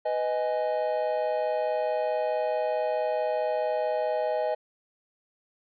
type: chord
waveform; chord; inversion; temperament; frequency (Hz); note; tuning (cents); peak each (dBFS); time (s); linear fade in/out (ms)
triangle; G# minor; first; just; 498.4 / 623 / 830.6; B4 / D#5 / G#5; +16 / +2 / 0; -29 / -25 / -30; 0.05-4.55; 10
effects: resampled to 11025 Hz